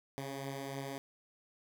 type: beating tone pair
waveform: 10% pulse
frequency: 136.7 / 140 Hz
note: C#3 / C#3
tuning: -24 / +18 cents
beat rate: 3.3 Hz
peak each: -32 / -39 dBFS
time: 0.18-0.98 s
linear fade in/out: 0 ms
effects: none